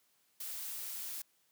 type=noise; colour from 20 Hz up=blue; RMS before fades=-42 dBFS; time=0.4-1.22 s; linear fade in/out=5 ms; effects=white hiss -73 dBFS RMS until 1.51 s + high-pass 100 Hz 12 dB/octave